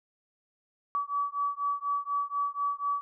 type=beating tone pair; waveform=sine; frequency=1142 / 1146.1 Hz; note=D6 / D6; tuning=-49 / -43 cents; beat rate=4.1 Hz; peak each=-31 dBFS; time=0.95-3.01 s; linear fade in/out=0 ms; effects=none